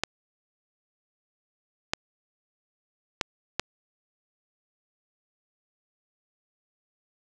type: clicks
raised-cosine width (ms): 0.2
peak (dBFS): -7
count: 4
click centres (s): 0.036 / 1.935 / 3.212 / 3.596
effects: none